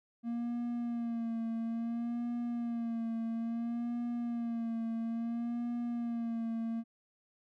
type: tone with vibrato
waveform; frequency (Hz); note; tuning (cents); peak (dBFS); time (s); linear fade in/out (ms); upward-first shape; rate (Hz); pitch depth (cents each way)
triangle; 233.1; A#3; 0; -31; 0.23-6.84; 50; sine; 0.59; 42
effects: none